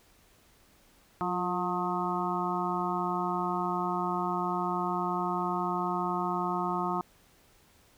harmonic tone with a mistuned harmonic, 179.7 Hz, F3, 50 cents sharp, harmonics 1 / 2 / 4 / 5 / 6 / 7, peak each -35 / -35 / -35 / -35 / -35 / -35 dBFS, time 1.21-7.01 s, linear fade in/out 0 ms, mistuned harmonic 2, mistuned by -40 cents, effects pink hiss -62 dBFS RMS until 7.97 s

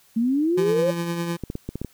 sine exponential sweep, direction up, 219.9 to 554.4 Hz, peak -18 dBFS, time 0.16-0.91 s, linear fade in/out 10 ms
25% pulse tone with tremolo, 170.5 Hz, F3, 41 cents flat, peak -19 dBFS, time 0.57-1.37 s, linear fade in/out 10 ms, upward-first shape triangle, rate 9.8 Hz, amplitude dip 45%
clicks, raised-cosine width 3 ms, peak -16 dBFS, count 7, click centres 1.437 / 1.501 / 1.554 / 1.69 / 1.756 / 1.816 / 1.847 s
effects white hiss -57 dBFS RMS until 1.93 s

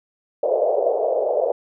white band-pass noise, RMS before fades -20 dBFS, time 0.43-1.52 s, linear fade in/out 2 ms, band 450 to 650 Hz, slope 48 dB/octave, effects none

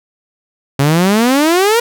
sawtooth exponential sweep, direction up, 134.6 to 483.9 Hz, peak -5 dBFS, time 0.79-1.8 s, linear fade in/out 5 ms, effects none

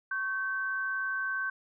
sine tone pair together, 1100.8 / 1542 Hz, C#6 / G6, -12 / -29 cents, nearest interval tritone, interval 583 cents, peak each -38 / -30 dBFS, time 0.11-1.5 s, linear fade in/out 5 ms, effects none

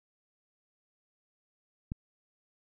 click, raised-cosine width 5 ms, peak -22 dBFS, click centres 1.919 s, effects none

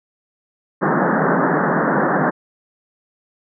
pink band-pass noise, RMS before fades -17 dBFS, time 0.81-2.31 s, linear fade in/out 20 ms, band 150 to 1800 Hz, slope 96 dB/octave, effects none

